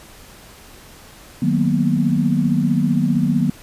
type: chord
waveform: sine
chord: B major seventh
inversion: first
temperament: just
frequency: 154.34 / 185.21 / 231.5 / 246.9 Hz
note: D#3 / F#3 / A#3 / B3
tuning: -14 / +2 / -12 / 0 cents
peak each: -20 dBFS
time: 1.42-3.5 s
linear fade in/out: 5 ms
effects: pink hiss -43 dBFS RMS until 3.62 s + resampled to 32000 Hz